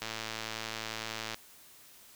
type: click train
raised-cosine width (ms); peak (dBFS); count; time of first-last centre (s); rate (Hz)
0.2; -19; 148; 0.02-1.344; 111
effects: white hiss -56 dBFS RMS until 2.15 s